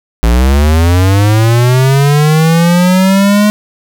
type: linear sweep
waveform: square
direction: up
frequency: 55 to 211.1 Hz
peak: -6 dBFS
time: 0.23-3.5 s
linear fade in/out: 0 ms
effects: none